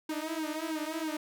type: tone with flanger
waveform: sawtooth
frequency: 314.7 Hz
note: D#4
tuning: 20 cents sharp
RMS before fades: -35 dBFS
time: 0.09-1.17 s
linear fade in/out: 5 ms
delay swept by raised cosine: 1.5 to 7.1 ms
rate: 3.1 Hz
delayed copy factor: -1
effects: none